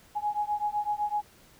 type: beating tone pair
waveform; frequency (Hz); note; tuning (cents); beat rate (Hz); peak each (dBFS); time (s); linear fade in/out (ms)
sine; 830.6 / 838.5; G#5 / G#5; 0 / +16; 7.9; -30; 0.15-1.22; 20
effects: pink hiss -57 dBFS RMS until 1.59 s